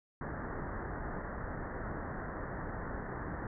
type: low-pass noise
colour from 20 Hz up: pink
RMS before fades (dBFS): -40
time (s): 0.21-3.47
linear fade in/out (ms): 2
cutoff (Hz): 1900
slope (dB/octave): 96
effects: none